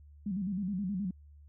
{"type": "tone with vibrato", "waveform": "sine", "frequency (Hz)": 193.2, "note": "G3", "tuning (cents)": -25, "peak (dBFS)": -31, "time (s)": [0.26, 1.11], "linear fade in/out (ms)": 5, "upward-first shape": "square", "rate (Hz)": 9.5, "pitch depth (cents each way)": 110, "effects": ["added 73 Hz sine -52 dBFS peak until 1.48 s"]}